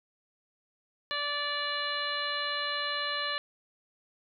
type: harmonic tone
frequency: 582 Hz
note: D5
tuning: 16 cents flat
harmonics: 1 / 2 / 3 / 4 / 5 / 6 / 7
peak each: -40 / -36 / -35 / -43 / -38 / -41 / -36 dBFS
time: 1.11-3.38 s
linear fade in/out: 0 ms
effects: none